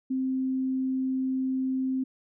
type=tone; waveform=sine; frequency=261.6 Hz; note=C4; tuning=in tune; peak=-25 dBFS; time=0.1-2.04 s; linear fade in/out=10 ms; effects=none